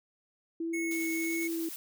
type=tone with vibrato; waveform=sine; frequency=329.6 Hz; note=E4; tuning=in tune; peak=-31 dBFS; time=0.6-1.69 s; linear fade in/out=5 ms; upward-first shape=triangle; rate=1.5 Hz; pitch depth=20 cents each way
type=tone; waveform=square; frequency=2194 Hz; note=C#7; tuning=18 cents flat; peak=-35 dBFS; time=0.73-1.48 s; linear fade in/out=10 ms
type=noise with tremolo; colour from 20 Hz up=blue; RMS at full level=-41 dBFS; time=0.91-1.76 s; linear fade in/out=0 ms; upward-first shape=sine; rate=10 Hz; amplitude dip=25%
effects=none